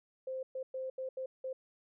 sine tone bursts at uneven times, 522 Hz, C5, 4 cents flat, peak -36 dBFS, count 6, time 0.27-0.43 / 0.55-0.63 / 0.74-0.9 / 0.98-1.09 / 1.17-1.26 / 1.44-1.53 s, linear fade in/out 5 ms, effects none

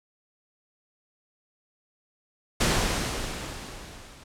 pink noise with level ramp, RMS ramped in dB -21 to -49 dBFS, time 2.6-4.24 s, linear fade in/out 10 ms, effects low-pass 9000 Hz 12 dB/octave

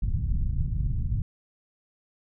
pink low-pass noise, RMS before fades -26 dBFS, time 0.02-1.22 s, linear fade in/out 5 ms, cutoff 140 Hz, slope 24 dB/octave, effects none

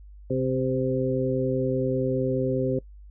harmonic tone with a mistuned harmonic, 130.81 Hz, C3, in tune, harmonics 1 / 2 / 3 / 4, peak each -28 / -28 / -28 / -28 dBFS, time 0.3-2.79 s, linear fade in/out 5 ms, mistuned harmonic 4, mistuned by -19 cents, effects noise-tail reverb RT60 0.1 s tail -21 dB re dry + added 50 Hz sine -43 dBFS peak until 3.1 s

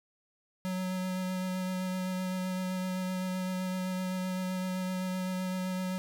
square tone with vibrato, 185 Hz, F#3, in tune, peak -32 dBFS, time 0.65-5.98 s, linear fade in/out 0 ms, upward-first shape sine, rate 7.8 Hz, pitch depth 12 cents each way, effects none

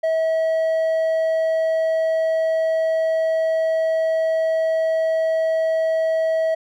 sine tone with hard clipping, 645 Hz, E5, 38 cents flat, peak -18 dBFS, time 0.03-6.55 s, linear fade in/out 10 ms, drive 3 dB, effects none

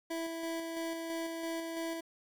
25% pulse tone with tremolo, 329.8 Hz, E4, 1 cent sharp, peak -31 dBFS, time 0.1-2.01 s, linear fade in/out 10 ms, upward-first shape square, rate 3 Hz, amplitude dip 30%, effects 10-bit

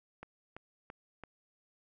click train, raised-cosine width 0.5 ms, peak -30 dBFS, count 4, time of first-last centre 0.23-1.237 s, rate 2.98 Hz, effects none

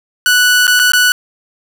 sawtooth tone with dropouts, 1480 Hz, F#6, in tune, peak -4 dBFS, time 0.26-1.12 s, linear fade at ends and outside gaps 1 ms, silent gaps 0.669-0.678 / 0.793-0.797 / 0.92-0.934 s, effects none

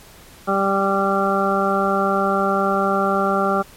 harmonic tone, 196 Hz, G3, in tune, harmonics 1 / 2 / 3 / 4 / 6 / 7, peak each -23 / -23 / -23 / -23 / -23 / -23 dBFS, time 0.47-3.63 s, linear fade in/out 20 ms, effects pink hiss -45 dBFS RMS until 3.76 s + MP3 64 kbps

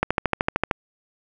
click train, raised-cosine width 0.5 ms, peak -4 dBFS, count 10, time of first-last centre 0.03-0.712 s, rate 13.2 Hz, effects none

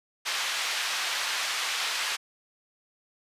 white band-pass noise, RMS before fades -30 dBFS, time 0.25-2.17 s, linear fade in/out 20 ms, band 970 to 4200 Hz, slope 12 dB/octave, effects resampled to 32000 Hz

